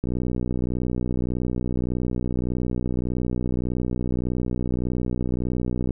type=click train; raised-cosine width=3 ms; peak=-13 dBFS; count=363; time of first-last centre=0.04-5.907 s; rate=61.7 Hz; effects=none